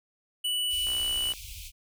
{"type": "tone", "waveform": "square", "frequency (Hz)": 2960, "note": "F#7", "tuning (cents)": 0, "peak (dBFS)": -27, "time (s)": [0.44, 1.33], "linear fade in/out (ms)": 10}
{"type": "band-stop noise", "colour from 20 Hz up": "pink", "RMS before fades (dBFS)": -42, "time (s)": [0.69, 1.72], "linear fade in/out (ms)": 50, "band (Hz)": [100, 2300], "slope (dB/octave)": 96}
{"type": "click train", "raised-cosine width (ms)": 0.5, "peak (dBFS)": -29, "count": 30, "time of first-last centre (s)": [0.87, 1.336], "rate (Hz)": 62.2}
{"effects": []}